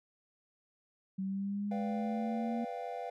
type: linear sweep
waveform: sine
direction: up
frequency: 190.2 to 233.9 Hz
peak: -33 dBFS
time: 1.18-2.65 s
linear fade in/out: 10 ms
type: chord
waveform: triangle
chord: G dominant seventh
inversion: first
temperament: equal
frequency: 493.9 / 587.3 / 698.5 / 784 Hz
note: B4 / D5 / F5 / G5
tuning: 0 / 0 / 0 / 0 cents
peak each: -41 / -45 / -39 / -42 dBFS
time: 1.71-3.1 s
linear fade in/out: 5 ms
effects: none